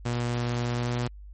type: tone with pitch glide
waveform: sawtooth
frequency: 120.4 to 121.31 Hz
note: B2 to B2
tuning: -44 to -31 cents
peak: -22 dBFS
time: 0.05-1.08 s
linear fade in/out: 10 ms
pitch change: +13 cents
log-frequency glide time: 0.7-0.96 s
effects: added 50 Hz sine -41 dBFS peak until 1.33 s + MP3 32 kbps